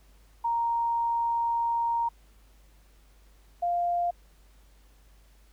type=tone pair in turn; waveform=sine; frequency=932.3 / 698.4 Hz; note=A#5 / F5; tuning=0 / 0 cents; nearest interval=perfect fourth; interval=500 cents; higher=first; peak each=-24 dBFS; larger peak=neither; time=0.44-2.09 / 3.62-4.11 s; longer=first; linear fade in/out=10 ms; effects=added 50 Hz sine -55 dBFS peak until 5.52 s + pink hiss -64 dBFS RMS until 5.52 s